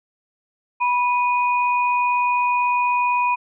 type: tone pair together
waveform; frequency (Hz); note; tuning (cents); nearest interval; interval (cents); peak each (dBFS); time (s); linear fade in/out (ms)
sine; 981 / 2476; B5 / D#7; -12 / -9; octave + major third; 1603; -17 / -24; 0.8-3.36; 20
effects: none